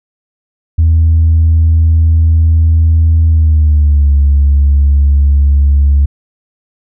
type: tone with pitch glide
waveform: sine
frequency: 81 to 70.51 Hz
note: E2 to C#2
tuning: -30 to +30 cents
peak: -3 dBFS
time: 0.78-6.06 s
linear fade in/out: 10 ms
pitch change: -240 cents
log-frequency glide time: 3.27-4.12 s
effects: tanh soft clip ceiling -2 dBFS